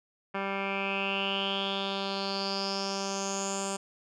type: tone with low-pass filter sweep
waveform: 10% pulse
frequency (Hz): 196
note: G3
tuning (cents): 0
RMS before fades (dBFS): -32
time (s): 0.34-3.77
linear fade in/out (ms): 10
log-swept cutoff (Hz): 2000 to 7900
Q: 7.6
effects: none